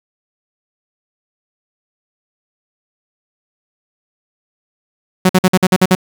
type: tone bursts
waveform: sawtooth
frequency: 185 Hz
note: F#3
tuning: in tune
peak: -3 dBFS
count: 8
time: 5.25-5.951 s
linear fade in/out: 5 ms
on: 43 ms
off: 51 ms
effects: 7-bit